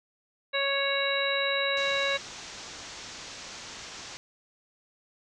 harmonic tone, 554.4 Hz, C#5, in tune, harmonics 1 / 2 / 3 / 4 / 5 / 7, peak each -30 / -35 / -32 / -32 / -35 / -31 dBFS, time 0.53-2.18 s, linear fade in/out 20 ms
white low-pass noise, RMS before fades -43 dBFS, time 1.77-4.17 s, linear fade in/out 0 ms, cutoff 6900 Hz, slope 48 dB/octave
effects none

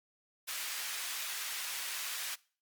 pink high-pass noise, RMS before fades -39 dBFS, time 0.47-2.36 s, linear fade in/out 20 ms, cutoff 1700 Hz, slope 12 dB/octave, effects noise-tail reverb RT60 0.4 s tail -22 dB re dry + Opus 48 kbps

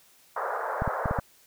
pink band-pass noise, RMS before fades -31 dBFS, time 0.36-1.2 s, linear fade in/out 5 ms, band 470 to 1600 Hz, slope 48 dB/octave
clicks, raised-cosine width 5 ms, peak -16 dBFS, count 5, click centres 0.821 / 0.877 / 1.058 / 1.111 / 1.188 s
effects white hiss -59 dBFS RMS until 1.46 s

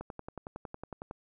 click train, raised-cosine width 1 ms, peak -26 dBFS, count 13, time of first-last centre 0.01-1.111 s, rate 10.9 Hz, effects none

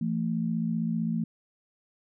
sine tone pair together, 168.57 / 224.1 Hz, E3 / A3, +39 / +32 cents, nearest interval perfect fourth, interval 493 cents, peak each -29 / -28 dBFS, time 0.01-1.24 s, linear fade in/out 5 ms, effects none

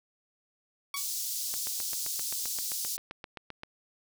15% pulse tone with exponential decay, 1126 Hz, C#6, 27 cents sharp, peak -24 dBFS, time 0.94-1.07 s, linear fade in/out 2 ms, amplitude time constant 28 ms
pink high-pass noise, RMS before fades -34 dBFS, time 0.96-2.97 s, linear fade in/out 10 ms, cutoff 4800 Hz, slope 24 dB/octave
click train, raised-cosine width 0.3 ms, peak -24 dBFS, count 17, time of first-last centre 1.54-3.634 s, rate 7.64 Hz
effects none

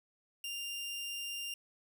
sawtooth tone, 2795 Hz, F7, 1 cent sharp, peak -35 dBFS, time 0.44-1.54 s, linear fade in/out 2 ms, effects none

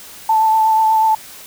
sine tone with vibrato, 880 Hz, A5, in tune, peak -10 dBFS, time 0.29-1.15 s, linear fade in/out 5 ms, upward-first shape triangle, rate 8.2 Hz, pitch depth 20 cents each way, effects white hiss -37 dBFS RMS until 1.46 s

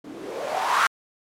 violet noise with low-pass filter sweep, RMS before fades -25 dBFS, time 0.04-0.87 s, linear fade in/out 5 ms, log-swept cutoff 250 to 1400 Hz, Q 4.2, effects MP3 96 kbps

